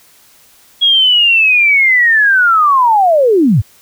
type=linear sweep; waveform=sine; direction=down; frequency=3322 to 81 Hz; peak=-6 dBFS; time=0.81-3.62 s; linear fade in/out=20 ms; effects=white hiss -46 dBFS RMS until 3.81 s